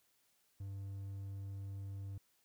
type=tone; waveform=triangle; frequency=98.2 Hz; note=G2; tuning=4 cents sharp; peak=-40 dBFS; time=0.6-2.18 s; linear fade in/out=5 ms; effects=white hiss -75 dBFS RMS until 2.44 s